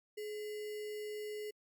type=tone with sample-and-hold; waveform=sine; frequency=423 Hz; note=G#4; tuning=32 cents sharp; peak=-39 dBFS; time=0.17-1.51 s; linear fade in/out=10 ms; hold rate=2450 Hz; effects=MP3 96 kbps